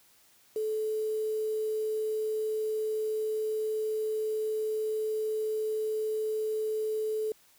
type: tone with quantisation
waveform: sine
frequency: 433.2 Hz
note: A4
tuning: 27 cents flat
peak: -28 dBFS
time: 0.56-7.32 s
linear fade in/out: 2 ms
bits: 8
effects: white hiss -62 dBFS RMS until 7.58 s